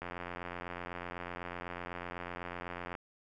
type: click train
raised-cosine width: 0.5 ms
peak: -25 dBFS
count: 259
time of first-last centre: 0.02-2.952 s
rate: 88 Hz
effects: none